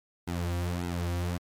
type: tone with flanger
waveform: sawtooth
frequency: 87.3 Hz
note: F2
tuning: in tune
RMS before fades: -31 dBFS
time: 0.27-1.38 s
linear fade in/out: 10 ms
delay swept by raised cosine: 1.7 to 4.8 ms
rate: 1.7 Hz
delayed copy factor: -1
effects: MP3 96 kbps